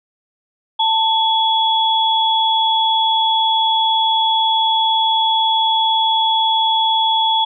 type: tone pair together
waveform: sine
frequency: 889 / 3370 Hz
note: A5 / G#7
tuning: +18 / +25 cents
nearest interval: octave + major seventh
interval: 2307 cents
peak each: -15 / -16 dBFS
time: 0.79-7.45 s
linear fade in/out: 10 ms
effects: none